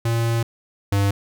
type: tone pair in turn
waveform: square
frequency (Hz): 115.7 / 99.87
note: A#2 / G2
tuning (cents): -13 / +33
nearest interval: minor third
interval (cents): 254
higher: first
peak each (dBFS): -19 / -17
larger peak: second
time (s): 0.05-0.43 / 0.92-1.11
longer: first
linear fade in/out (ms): 5
effects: none